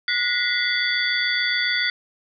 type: tone cluster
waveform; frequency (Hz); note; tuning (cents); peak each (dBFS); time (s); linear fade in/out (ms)
sine; 1455 / 1923 / 2050 / 3436 / 4593; F#6 / B6 / C7 / A7 / D8; -29 / -47 / -36 / -42 / -39; -26; 0.08-1.9; 2
effects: none